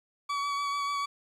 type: tone with vibrato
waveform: 40% pulse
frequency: 1137 Hz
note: C#6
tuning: 44 cents sharp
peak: -28 dBFS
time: 0.29-1.06 s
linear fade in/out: 10 ms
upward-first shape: sine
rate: 6.8 Hz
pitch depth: 16 cents each way
effects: low-pass 6000 Hz 12 dB/octave + 10-bit